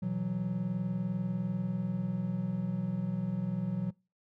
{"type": "chord", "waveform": "triangle", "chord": "B suspended fourth", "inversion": "none", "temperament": "equal with one note detuned", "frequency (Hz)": [122.19, 164.81, 185], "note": ["B2", "E3", "F#3"], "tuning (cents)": [-18, 0, 0], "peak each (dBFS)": [-36, -35, -30], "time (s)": [0.02, 3.91], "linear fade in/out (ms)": 10, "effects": ["noise-tail reverb RT60 0.3 s tail -24 dB re dry"]}